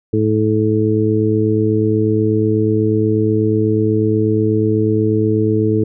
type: harmonic tone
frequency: 108.2 Hz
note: A2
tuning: 29 cents flat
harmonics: 1 / 2 / 3 / 4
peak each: -17 / -20 / -17 / -17 dBFS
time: 0.13-5.84 s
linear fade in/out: 5 ms
effects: none